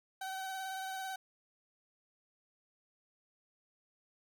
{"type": "tone with vibrato", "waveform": "30% pulse", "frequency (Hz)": 763, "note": "G5", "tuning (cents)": -47, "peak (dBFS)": -36, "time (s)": [0.21, 1.16], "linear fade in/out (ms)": 5, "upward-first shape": "triangle", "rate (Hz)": 18, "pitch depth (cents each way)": 24, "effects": []}